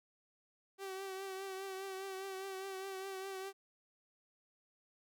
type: tone with vibrato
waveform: sawtooth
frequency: 384.5 Hz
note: G4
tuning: 33 cents flat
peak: -38 dBFS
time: 0.78-3.53 s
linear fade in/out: 50 ms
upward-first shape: triangle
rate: 4.9 Hz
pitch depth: 41 cents each way
effects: none